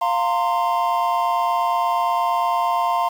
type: chord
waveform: triangle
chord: F suspended fourth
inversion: none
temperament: equal with one note detuned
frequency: 698.5 / 917.9 / 1046.5 Hz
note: F5 / Bb5 / C6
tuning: 0 / -27 / 0 cents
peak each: -20 dBFS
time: 0.01-3.09 s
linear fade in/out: 10 ms
effects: 7-bit